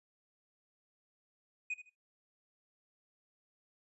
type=tone with echo; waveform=triangle; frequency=2489 Hz; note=D#7; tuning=in tune; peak=-33 dBFS; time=1.7-1.74 s; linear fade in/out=5 ms; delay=78 ms; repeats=2; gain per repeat=-12 dB; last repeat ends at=1.896 s; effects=noise-tail reverb RT60 0.2 s tail -18 dB re dry + resampled to 24000 Hz